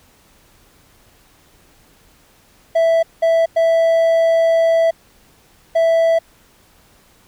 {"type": "tone bursts at uneven times", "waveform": "triangle", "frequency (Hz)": 659.3, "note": "E5", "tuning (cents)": 0, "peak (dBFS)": -9, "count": 4, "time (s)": [[2.75, 3.03], [3.22, 3.46], [3.56, 4.91], [5.75, 6.19]], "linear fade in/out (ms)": 10, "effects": ["pink hiss -52 dBFS RMS until 7.27 s"]}